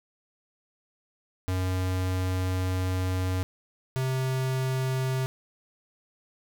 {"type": "tone pair in turn", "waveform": "square", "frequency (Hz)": [92.5, 130.81], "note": ["F#2", "C3"], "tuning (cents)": [0, 0], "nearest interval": "tritone", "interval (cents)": 600, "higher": "second", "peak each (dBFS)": [-26, -26], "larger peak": "neither", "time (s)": [[1.48, 3.43], [3.96, 5.26]], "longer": "first", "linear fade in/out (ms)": 0, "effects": []}